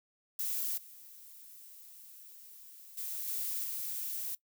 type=noise with level steps; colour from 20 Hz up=violet; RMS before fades=-35 / -53 / -39 / -36 / -38 dBFS; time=0.39-4.35 s; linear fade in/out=2 ms; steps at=0.77 / 2.97 / 3.27 / 3.64 s; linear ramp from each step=10 ms; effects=noise-tail reverb RT60 0.1 s tail -21 dB re dry